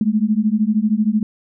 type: beating tone pair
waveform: sine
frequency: 207.7 / 220.7 Hz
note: G#3 / A3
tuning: 0 / +5 cents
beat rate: 13 Hz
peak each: -17 dBFS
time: 0.01-1.23 s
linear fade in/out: 2 ms
effects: none